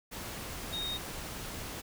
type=tone in noise; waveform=sine; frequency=3723 Hz; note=A#7; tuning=3 cents flat; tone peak=-34 dBFS; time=0.72-0.98 s; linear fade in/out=20 ms; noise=pink; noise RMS=-41 dBFS; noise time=0.11-1.82 s; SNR=+4 dB; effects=none